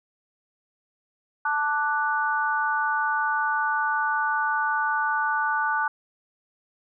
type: chord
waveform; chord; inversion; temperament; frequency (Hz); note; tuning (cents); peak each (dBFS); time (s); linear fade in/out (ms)
sine; D major; second; equal; 880 / 1174.7 / 1480; A5 / D6 / F#6; 0 / 0 / 0; -26 / -28 / -25; 1.45-5.88; 5
effects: none